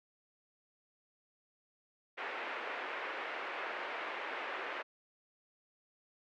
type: band-pass noise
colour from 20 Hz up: white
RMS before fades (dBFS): -41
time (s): 2.17-4.83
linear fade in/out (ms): 20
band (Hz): 360 to 2300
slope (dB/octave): 24
effects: none